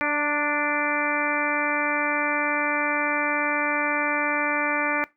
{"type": "harmonic tone with a mistuned harmonic", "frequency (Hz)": 293.7, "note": "D4", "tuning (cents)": 0, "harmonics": [1, 2, 3, 4, 5, 6, 7, 8], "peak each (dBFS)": [-30, -30, -30, -30, -30, -30, -30, -30], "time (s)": [0.01, 5.04], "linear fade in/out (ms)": 0, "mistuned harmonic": 3, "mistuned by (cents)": 23, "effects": ["noise-tail reverb RT60 0.2 s tail -20 dB re dry"]}